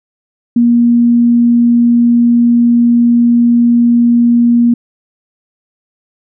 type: tone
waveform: sine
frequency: 237.4 Hz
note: A#3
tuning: 32 cents sharp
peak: -5 dBFS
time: 0.56-4.74 s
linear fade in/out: 5 ms
effects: none